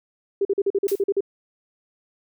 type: tone bursts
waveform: sine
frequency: 396.8 Hz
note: G4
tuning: 21 cents sharp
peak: -17 dBFS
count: 10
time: 0.41-1.207 s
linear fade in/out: 5 ms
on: 41 ms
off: 43 ms
type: noise with exponential decay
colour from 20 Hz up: blue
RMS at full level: -27 dBFS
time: 0.88-1.04 s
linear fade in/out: 2 ms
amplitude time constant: 34 ms
effects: none